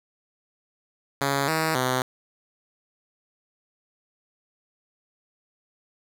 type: tone with pitch steps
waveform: 5% pulse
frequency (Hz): 139.2 / 159.5 / 128.3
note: C#3 / D#3 / C3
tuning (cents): +8 / +43 / -34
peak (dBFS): -11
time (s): 1.21-2.02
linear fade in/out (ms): 2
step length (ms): 270
effects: none